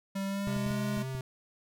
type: tone with pitch glide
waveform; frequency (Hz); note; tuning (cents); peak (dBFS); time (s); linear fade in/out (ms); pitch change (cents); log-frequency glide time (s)
square; 195.4 to 208.2; G3 to G#3; -5 to +5; -32; 0.15-1.03; 10; +110; 0.26-0.79
type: tone with vibrato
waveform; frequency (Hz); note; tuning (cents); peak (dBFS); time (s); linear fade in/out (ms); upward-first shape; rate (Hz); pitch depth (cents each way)
square; 130.81; C3; 0; -35; 0.47-1.21; 2; sine; 5.2; 17
type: clicks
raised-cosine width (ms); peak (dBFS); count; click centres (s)
5; -29; 6; 0.473 / 0.565 / 0.664 / 0.709 / 0.973 / 1.15
effects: none